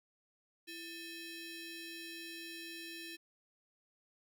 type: ring-modulated tone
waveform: 20% pulse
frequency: 1444 Hz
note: F#6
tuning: 43 cents flat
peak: -37 dBFS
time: 0.67-3.17 s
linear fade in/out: 20 ms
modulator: 1110 Hz
effects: 12-bit